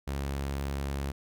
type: tone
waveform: sawtooth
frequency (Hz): 69.3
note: C#2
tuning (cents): 0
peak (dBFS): -27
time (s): 0.07-1.12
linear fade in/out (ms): 10
effects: none